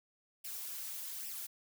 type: noise with flanger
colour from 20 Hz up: blue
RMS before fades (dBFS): -43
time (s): 0.44-1.47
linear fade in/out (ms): 10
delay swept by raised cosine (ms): 0.37 to 5.47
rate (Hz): 1.2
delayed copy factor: +0.6
effects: none